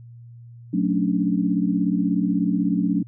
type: chord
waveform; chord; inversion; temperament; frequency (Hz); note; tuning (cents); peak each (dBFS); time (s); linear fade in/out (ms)
sine; D major seventh; first; equal with one note detuned; 183.08 / 220 / 277.2 / 293.7; F#3 / A3 / C#4 / D4; -18 / 0 / 0 / 0; -22 / -25 / -25 / -25; 0.73-3.03; 10
effects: added 118 Hz sine -40 dBFS peak until 3.07 s